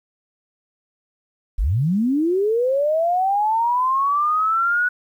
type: linear sweep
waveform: sine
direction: up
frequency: 34.66 to 1480 Hz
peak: -16 dBFS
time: 1.58-4.89 s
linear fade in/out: 10 ms
effects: 9-bit